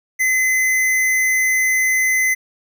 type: tone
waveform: square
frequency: 2040 Hz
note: C7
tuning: 44 cents flat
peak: -15 dBFS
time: 0.19-2.35 s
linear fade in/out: 20 ms
effects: none